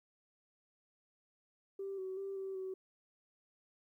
sine tone with pitch steps, 391.4 / 377.1 / 391.4 / 385.2 / 377.7 Hz, G4 / F#4 / G4 / G4 / F#4, -3 / +33 / -3 / -30 / +36 cents, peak -38 dBFS, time 1.79-2.74 s, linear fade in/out 5 ms, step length 190 ms, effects tanh soft clip ceiling -34 dBFS + 13-bit

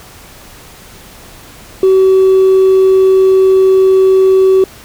triangle tone with hard clipping, 380 Hz, F#4, 46 cents sharp, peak -4 dBFS, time 1.83-4.64 s, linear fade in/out 2 ms, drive 2 dB, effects pink hiss -36 dBFS RMS until 4.84 s

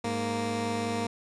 15% pulse tone pair together, 103.83 / 232.9 Hz, G#2 / A#3, 0 / -1 cents, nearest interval octave + major second, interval 1399 cents, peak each -28 / -23 dBFS, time 0.04-1.07 s, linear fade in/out 5 ms, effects resampled to 22050 Hz

